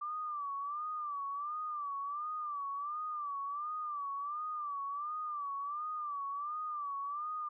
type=tone with vibrato; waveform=sine; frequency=1174.7 Hz; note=D6; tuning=in tune; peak=-36 dBFS; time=0.01-7.49 s; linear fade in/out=10 ms; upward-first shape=sine; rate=1.4 Hz; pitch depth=95 cents each way; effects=none